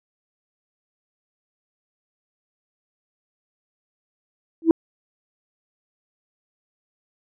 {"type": "tone with exponential growth", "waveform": "sine", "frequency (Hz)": 327.1, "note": "E4", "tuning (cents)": -13, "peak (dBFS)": -3, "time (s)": [4.62, 4.71], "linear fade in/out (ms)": 1, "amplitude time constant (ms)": 18, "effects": ["tanh soft clip ceiling -5 dBFS"]}